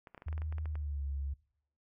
clicks, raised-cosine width 0.5 ms, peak -34 dBFS, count 12, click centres 0.072 / 0.147 / 0.178 / 0.221 / 0.284 / 0.328 / 0.379 / 0.419 / 0.525 / 0.583 / 0.657 / 0.755 s
sine tone with pitch glide, 77.78 to 69.7 Hz, D#2 to C#2, 0 to +10 cents, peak -34 dBFS, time 0.26-1.34 s, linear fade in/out 10 ms, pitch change -190 cents, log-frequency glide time 0.65-1.04 s
effects noise-tail reverb RT60 0.7 s tail -22 dB re dry

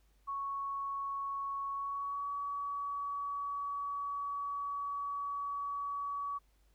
sine tone with pitch glide, 1108.7 to 1134.6 Hz, C#6 to C#6, 0 to +40 cents, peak -35 dBFS, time 0.27-6.39 s, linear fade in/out 20 ms, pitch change +40 cents, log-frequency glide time 1.72-2.29 s, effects added 50 Hz sine -66 dBFS peak until 6.74 s + pink hiss -75 dBFS RMS until 6.74 s

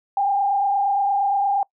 sine tone with frequency modulation, 799 Hz, G5, 33 cents sharp, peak -17 dBFS, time 0.17-1.63 s, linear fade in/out 2 ms, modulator 28.6 Hz, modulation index 0.85, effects noise-tail reverb RT60 0.1 s tail -24 dB re dry

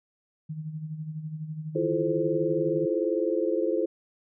sine tone with tremolo, 155.6 Hz, D#3, in tune, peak -30 dBFS, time 0.49-2.86 s, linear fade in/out 10 ms, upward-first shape sine, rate 12 Hz, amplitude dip 60%
sine chord, F major seventh, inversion third, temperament equal with one note detuned, 329.6 / 349.2 / 430.4 / 523.3 Hz, E4 / F4 / A4 / C5, 0 / 0 / -38 / 0 cents, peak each -29 dBFS, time 1.75-3.86 s, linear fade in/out 10 ms
effects none

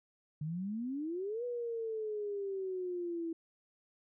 sine exponential two-way sweep, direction up then down, 147.1 to 491.5 to 327.3 Hz, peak -35 dBFS, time 0.41-3.33 s, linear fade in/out 5 ms, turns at 1.44 s, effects none

